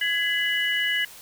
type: tone cluster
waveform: sine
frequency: 1674 / 2016 / 2942 Hz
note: G#6 / B6 / F#7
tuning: +13 / +35 / -11 cents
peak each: -26 dBFS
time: 0.01-1.05 s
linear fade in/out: 5 ms
effects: white hiss -45 dBFS RMS until 1.21 s